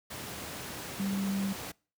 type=tone in noise; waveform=sine; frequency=196 Hz; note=G3; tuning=in tune; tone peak=-29 dBFS; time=0.99-1.53 s; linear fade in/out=10 ms; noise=pink; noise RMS=-40 dBFS; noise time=0.1-1.72 s; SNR=+8 dB; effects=noise-tail reverb RT60 0.4 s tail -26 dB re dry + high-pass 100 Hz 12 dB/octave